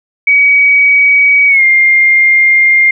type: tone with pitch glide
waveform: sine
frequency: 2265 to 2113 Hz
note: C#7 to C7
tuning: +37 to +16 cents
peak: -4 dBFS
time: 0.27-2.91 s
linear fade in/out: 5 ms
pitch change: -121 cents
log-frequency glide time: 1.48-1.63 s
effects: none